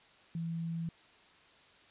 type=tone; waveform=sine; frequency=166.1 Hz; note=E3; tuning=13 cents sharp; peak=-34 dBFS; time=0.35-0.89 s; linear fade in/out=2 ms; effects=white hiss -61 dBFS RMS until 1.9 s + resampled to 8000 Hz